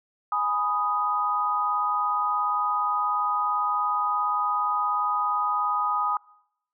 sine chord, G# minor, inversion none, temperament equal, 830.6 / 987.8 / 1244.5 Hz, G#5 / B5 / D#6, 0 / 0 / 0 cents, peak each -29 / -30 / -24 dBFS, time 0.32-6.17 s, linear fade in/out 2 ms, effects noise-tail reverb RT60 0.8 s tail -24 dB re dry

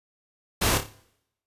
pink noise with echo, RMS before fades -23 dBFS, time 0.61-0.78 s, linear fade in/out 10 ms, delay 29 ms, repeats 5, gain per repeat -7 dB, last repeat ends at 0.925 s, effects noise-tail reverb RT60 0.8 s tail -21 dB re dry + resampled to 32000 Hz

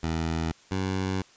15% pulse tone pair in turn, 81.4 / 94.73 Hz, E2 / F#2, -21 / +41 cents, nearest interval minor third, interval 262 cents, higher second, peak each -20 dBFS, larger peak neither, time 0.03-0.52 / 0.71-1.22 s, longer second, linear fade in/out 5 ms, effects white hiss -56 dBFS RMS until 1.36 s + resampled to 16000 Hz

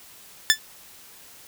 15% pulse tone with exponential decay, 1753 Hz, A6, 7 cents flat, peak -3 dBFS, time 0.5-0.59 s, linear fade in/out 0 ms, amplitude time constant 18 ms, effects white hiss -48 dBFS RMS until 1.47 s

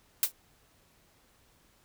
blue noise with exponential decay, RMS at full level -20 dBFS, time 0.23-0.32 s, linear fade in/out 2 ms, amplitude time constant 19 ms, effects pink hiss -65 dBFS RMS until 1.84 s

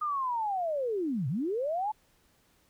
sine linear two-way sweep, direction down then up, 1244.5 to 118.3 to 881 Hz, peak -28 dBFS, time 0.01-1.92 s, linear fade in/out 10 ms, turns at 1.28 s, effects pink hiss -67 dBFS RMS until 2.69 s

